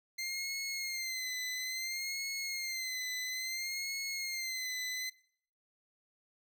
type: tone with vibrato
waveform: 20% pulse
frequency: 2093 Hz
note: C7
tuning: in tune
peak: -31 dBFS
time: 0.18-5.1 s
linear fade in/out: 10 ms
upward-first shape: sine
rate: 0.59 Hz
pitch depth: 70 cents each way
effects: noise-tail reverb RT60 0.6 s tail -22 dB re dry